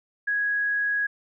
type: tone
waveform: sine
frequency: 1661.2 Hz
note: G#6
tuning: in tune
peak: -22 dBFS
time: 0.27-1.07 s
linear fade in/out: 10 ms
effects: none